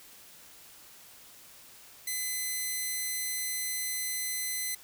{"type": "tone", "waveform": "5% pulse", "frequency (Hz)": 2025, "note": "B6", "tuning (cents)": 43, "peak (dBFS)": -21, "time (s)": [2.07, 4.75], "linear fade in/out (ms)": 5, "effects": ["white hiss -53 dBFS RMS until 4.83 s"]}